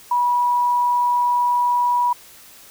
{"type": "tone", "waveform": "sine", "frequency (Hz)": 973, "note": "B5", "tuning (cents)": -26, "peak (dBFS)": -15, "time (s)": [0.11, 2.13], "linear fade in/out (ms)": 5, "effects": ["white hiss -45 dBFS RMS until 2.7 s"]}